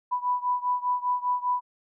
sine beating tone pair, 987.8 / 992.8 Hz, B5 / B5, 0 / +9 cents, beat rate 5 Hz, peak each -26 / -28 dBFS, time 0.11-1.61 s, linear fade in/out 20 ms, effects none

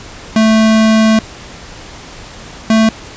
square tone pair in turn, 220 / 221.3 Hz, A3 / A3, 0 / +10 cents, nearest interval unison, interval 10 cents, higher second, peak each -7 dBFS, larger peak neither, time 0.36-1.19 / 2.7-2.89 s, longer first, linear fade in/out 2 ms, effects pink hiss -32 dBFS RMS until 3.16 s + resampled to 16000 Hz

